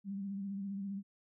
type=tone with vibrato; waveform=sine; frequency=197.5 Hz; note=G3; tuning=13 cents sharp; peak=-37 dBFS; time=0.04-1.03 s; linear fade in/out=50 ms; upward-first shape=sine; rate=15 Hz; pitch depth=39 cents each way; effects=none